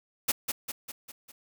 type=noise with echo; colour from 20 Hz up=white; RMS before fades=-25 dBFS; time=0.28-0.32 s; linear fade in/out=10 ms; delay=200 ms; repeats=5; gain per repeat=-5 dB; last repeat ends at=1.32 s; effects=none